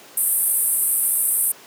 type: band-pass noise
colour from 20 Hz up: pink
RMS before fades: -20 dBFS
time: 0.17-1.52 s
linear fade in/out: 5 ms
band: 8500 to 14000 Hz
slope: 96 dB/octave
effects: pink hiss -44 dBFS RMS until 1.66 s + high-pass 300 Hz 12 dB/octave